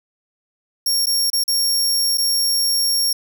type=tone with dropouts; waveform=25% pulse; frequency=5540 Hz; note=F8; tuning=15 cents flat; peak=-11 dBFS; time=0.86-3.13 s; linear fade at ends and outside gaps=5 ms; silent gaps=1.058-1.068 / 1.302-1.331 / 1.438-1.479 / 2.174-2.181 s; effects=none